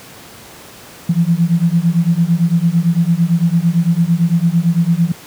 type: beating tone pair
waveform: sine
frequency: 164.81 / 173.71 Hz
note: E3 / F3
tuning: 0 / -9 cents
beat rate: 8.9 Hz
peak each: -13 dBFS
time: 1.09-5.12 s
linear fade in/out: 5 ms
effects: pink hiss -37 dBFS RMS until 5.26 s + high-pass 100 Hz 12 dB/octave